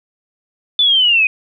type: linear sweep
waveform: sine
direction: down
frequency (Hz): 3520 to 2472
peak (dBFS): -9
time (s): 0.79-1.27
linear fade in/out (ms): 2
effects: none